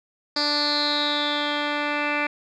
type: tone with low-pass filter sweep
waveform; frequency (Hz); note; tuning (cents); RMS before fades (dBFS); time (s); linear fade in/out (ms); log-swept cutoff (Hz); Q
10% pulse; 293.7; D4; 0; -24; 0.36-2.27; 5; 4800 to 2500; 9.5
effects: none